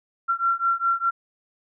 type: beating tone pair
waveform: sine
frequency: 1363 / 1367.9 Hz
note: F6 / F6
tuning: -43 / -36 cents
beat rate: 4.9 Hz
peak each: -23 dBFS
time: 0.28-1.11 s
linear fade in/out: 20 ms
effects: none